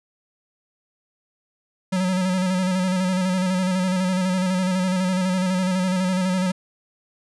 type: tone with vibrato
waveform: square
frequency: 185 Hz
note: F#3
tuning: in tune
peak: -20 dBFS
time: 1.92-6.52 s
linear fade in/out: 10 ms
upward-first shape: square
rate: 12 Hz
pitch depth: 35 cents each way
effects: resampled to 24000 Hz